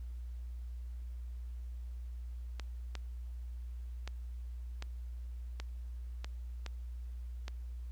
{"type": "clicks", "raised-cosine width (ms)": 0.2, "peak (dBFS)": -25, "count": 8, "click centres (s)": [2.597, 2.953, 4.076, 4.824, 5.6, 6.245, 6.663, 7.481], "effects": ["added 60 Hz sine -40 dBFS peak until 7.91 s", "pink hiss -70 dBFS RMS until 7.91 s"]}